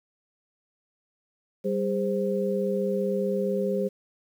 sine tone cluster, 195.9 / 406.7 / 522 Hz, G3 / G#4 / C5, -1 / -36 / -4 cents, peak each -28 dBFS, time 1.64-3.89 s, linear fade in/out 20 ms, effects 9-bit

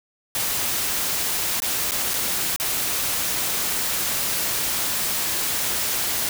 white noise with dropouts, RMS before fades -24 dBFS, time 0.35-6.29 s, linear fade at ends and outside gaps 1 ms, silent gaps 1.602-1.62 / 1.91-1.918 / 2.136-2.14 / 2.562-2.599 s, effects none

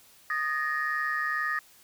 sine tone cluster, 1236 / 1721 / 1863 Hz, D#6 / A6 / A#6, -12 / -39 / -2 cents, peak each -30 / -32 / -29 dBFS, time 0.3-1.59 s, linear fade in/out 2 ms, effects tanh soft clip ceiling -20 dBFS + white hiss -57 dBFS RMS until 1.83 s

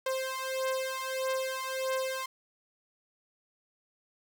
sawtooth beating tone pair, 524 / 525.6 Hz, C5 / C5, +2 / +8 cents, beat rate 1.6 Hz, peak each -30 dBFS, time 0.06-2.26 s, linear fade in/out 5 ms, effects none

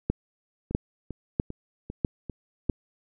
two click trains, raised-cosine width 3 ms, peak -10 / -22 dBFS, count 5 / 6, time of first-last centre 0.1-2.697 / 0.71-2.694 s, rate 1.54 / 2.52 Hz, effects none

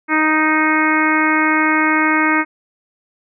harmonic tone, 311.1 Hz, D#4, in tune, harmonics 1 / 2 / 3 / 4 / 5 / 6 / 7 / 8, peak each -17 / -28 / -21 / -20 / -20 / -22 / -19 / -29 dBFS, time 0.08-2.45 s, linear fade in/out 50 ms, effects none

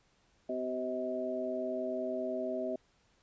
harmonic tone with a mistuned harmonic, 127.2 Hz, C3, 48 cents flat, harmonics 2 / 3 / 4 / 5, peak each -39 / -39 / -45 / -35 dBFS, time 0.49-2.76 s, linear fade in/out 5 ms, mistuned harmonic 4, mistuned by +56 cents, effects pink hiss -70 dBFS RMS until 3.22 s + resampled to 16000 Hz

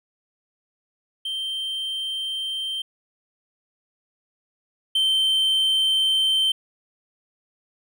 triangle tone pair in turn, 3136 / 3111 Hz, G7 / G7, 0 / -14 cents, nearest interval unison, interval 14 cents, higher first, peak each -24 / -16 dBFS, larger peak second, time 1.25-2.82 / 4.95-6.52 s, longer neither, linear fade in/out 5 ms, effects none

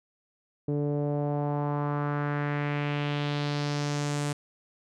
sawtooth tone with low-pass filter sweep, 145.7 Hz, D3, 13 cents flat, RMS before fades -29 dBFS, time 0.68-4.33 s, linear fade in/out 5 ms, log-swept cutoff 410 to 8700 Hz, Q 2.2, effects none

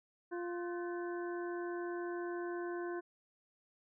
harmonic tone with a mistuned harmonic, 349.2 Hz, F4, in tune, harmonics 1 / 2 / 3 / 4 / 5, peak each -38 / -48 / -49 / -49 / -55 dBFS, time 0.31-3.01 s, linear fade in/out 20 ms, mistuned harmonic 4, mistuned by +140 cents, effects none

